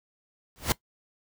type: noise with exponential growth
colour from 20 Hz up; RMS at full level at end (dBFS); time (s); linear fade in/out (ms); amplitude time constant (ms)
pink; -20; 0.56-0.72; 0; 33
effects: noise-tail reverb RT60 0.1 s tail -19 dB re dry